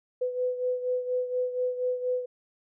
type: beating tone pair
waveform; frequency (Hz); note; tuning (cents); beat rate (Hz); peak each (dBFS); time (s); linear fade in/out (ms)
sine; 500 / 504.2; B4 / B4; +21 / +36; 4.2; -27 / -33; 0.21-2.26; 10
effects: none